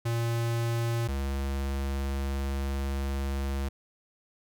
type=tone pair in turn; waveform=square; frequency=116.54 / 68.56 Hz; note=A#2 / C#2; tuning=0 / -18 cents; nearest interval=major sixth; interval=918 cents; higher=first; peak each=-27 / -29 dBFS; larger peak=first; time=0.05-1.08 / 1.08-3.69 s; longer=second; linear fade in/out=10 ms; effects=none